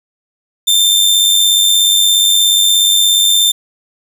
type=tone with amplitude modulation; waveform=sawtooth; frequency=3582 Hz; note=A7; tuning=30 cents sharp; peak=-3 dBFS; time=0.67-3.52 s; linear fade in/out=10 ms; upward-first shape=sine; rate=96.9 Hz; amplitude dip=45%; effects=none